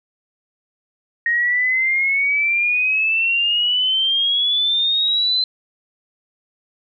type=exponential sweep; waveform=sine; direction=up; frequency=1864.7 to 4082 Hz; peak=-15 dBFS; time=1.26-5.44 s; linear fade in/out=2 ms; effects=none